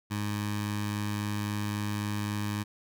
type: tone with notch filter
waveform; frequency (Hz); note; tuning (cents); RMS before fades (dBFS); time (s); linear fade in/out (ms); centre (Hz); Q
15% pulse; 103.7; G#2; -2; -32; 0.1-2.64; 20; 460; 1
effects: none